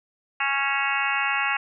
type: harmonic tone with a mistuned harmonic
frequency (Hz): 276.2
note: C#4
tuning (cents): -6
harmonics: 3 / 4 / 5 / 6 / 7 / 8 / 9 / 10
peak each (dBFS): -30 / -30 / -30 / -30 / -30 / -30 / -30 / -30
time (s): 0.4-1.57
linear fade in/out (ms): 5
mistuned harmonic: 9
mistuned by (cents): +45
effects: none